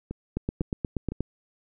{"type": "two click trains", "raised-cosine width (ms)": 3, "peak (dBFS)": [-14, -20], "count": [8, 3], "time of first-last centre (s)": [[0.37, 1.206], [0.11, 1.12]], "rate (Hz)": [8.37, 1.98], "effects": []}